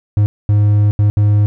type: tone bursts at uneven times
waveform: triangle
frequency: 103.83 Hz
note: G#2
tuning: in tune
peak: -6 dBFS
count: 4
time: 0.17-0.26 / 0.49-0.91 / 0.99-1.1 / 1.17-1.46 s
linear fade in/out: 0 ms
effects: none